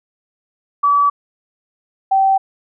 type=tone pair in turn; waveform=sine; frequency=1147 / 774.3 Hz; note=D6 / G5; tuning=-41 / -22 cents; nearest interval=perfect fifth; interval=681 cents; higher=first; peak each=-10 dBFS; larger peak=neither; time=0.83-1.1 / 2.11-2.38 s; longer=neither; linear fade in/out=10 ms; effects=none